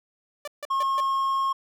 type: tone bursts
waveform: sawtooth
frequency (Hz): 587.3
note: D5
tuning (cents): 0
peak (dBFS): -28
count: 4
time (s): 0.45-1.004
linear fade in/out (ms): 2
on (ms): 26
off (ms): 150
type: tone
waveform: triangle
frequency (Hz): 1081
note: C#6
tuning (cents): -44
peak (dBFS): -20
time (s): 0.7-1.53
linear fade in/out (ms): 10
effects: none